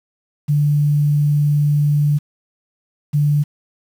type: tone pair in turn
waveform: sine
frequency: 146.83 / 146.83 Hz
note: D3 / D3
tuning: 0 / 0 cents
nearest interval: unison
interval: 0 cents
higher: neither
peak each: -12 dBFS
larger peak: neither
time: 0.48-2.19 / 3.13-3.44 s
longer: first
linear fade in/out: 20 ms
effects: 7-bit